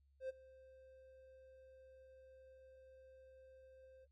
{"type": "tone with ADSR envelope", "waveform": "triangle", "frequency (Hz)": 523.3, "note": "C5", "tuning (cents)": 0, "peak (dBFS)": -37, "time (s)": [0.2, 4.06], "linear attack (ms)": 91, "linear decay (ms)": 20, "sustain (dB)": -21, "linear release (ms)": 30, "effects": ["added 69 Hz sine -70 dBFS peak until 4.11 s", "AAC 32 kbps"]}